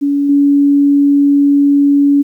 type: tone with level steps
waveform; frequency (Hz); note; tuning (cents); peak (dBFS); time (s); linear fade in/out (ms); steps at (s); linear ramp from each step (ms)
sine; 283.7; C#4; +40; -10 / -6; 0.01-2.23; 20; 0.29; 5
effects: 8-bit